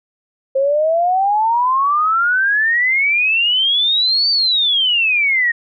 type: exponential two-way sweep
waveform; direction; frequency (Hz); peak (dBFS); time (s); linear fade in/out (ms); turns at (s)
sine; up then down; 528 to 4633 to 1850; -12; 0.55-5.52; 10; 4.3
effects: none